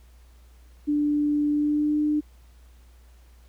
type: tone with pitch glide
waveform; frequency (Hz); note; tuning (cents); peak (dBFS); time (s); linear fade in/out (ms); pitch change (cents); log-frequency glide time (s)
sine; 294.5 to 300; D4 to D4; +5 to +37; -20; 0.87-2.21; 20; +32; 1.51-2
effects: added 60 Hz sine -49 dBFS peak until 3.48 s + pink hiss -62 dBFS RMS until 3.48 s